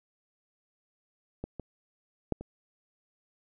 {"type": "clicks", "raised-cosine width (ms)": 2, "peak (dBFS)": [-22, -24, -14, -27], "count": 4, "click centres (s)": [1.44, 1.597, 2.323, 2.41], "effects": []}